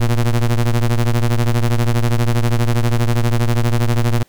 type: ring-modulated tone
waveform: square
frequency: 60.2 Hz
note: B1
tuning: 44 cents flat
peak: -10 dBFS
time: 0-4.23 s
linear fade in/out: 5 ms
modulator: 54 Hz
effects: pink hiss -54 dBFS RMS until 4.28 s